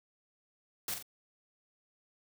white noise with echo, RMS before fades -36 dBFS, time 0.88-0.94 s, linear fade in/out 2 ms, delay 43 ms, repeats 2, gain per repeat -6 dB, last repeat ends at 1.026 s, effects none

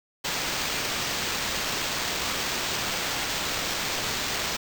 white noise with sample-and-hold, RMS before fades -29 dBFS, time 0.24-4.57 s, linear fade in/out 10 ms, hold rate 11025 Hz, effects none

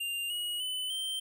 square tone with pitch steps, 2794 / 2901 / 3012 / 3127 Hz, F7 / F#7 / F#7 / G7, 0 / -35 / +30 / -5 cents, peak -33 dBFS, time 0-1.2 s, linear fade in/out 10 ms, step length 300 ms, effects none

